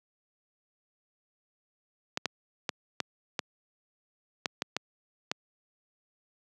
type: clicks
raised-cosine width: 0.2 ms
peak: -11 dBFS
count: 9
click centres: 2.174 / 2.257 / 2.692 / 3.003 / 3.392 / 4.458 / 4.621 / 4.766 / 5.315 s
effects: high-pass 150 Hz 12 dB/octave